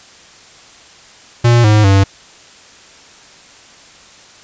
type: tone with pitch steps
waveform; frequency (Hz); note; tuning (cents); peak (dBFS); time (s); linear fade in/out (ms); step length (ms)
square; 119.1 / 106.5 / 97.7; A#2 / G#2 / G2; +38 / +44 / -5; -7; 1.44-2.04; 10; 200
effects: white hiss -41 dBFS RMS until 4.43 s + resampled to 16000 Hz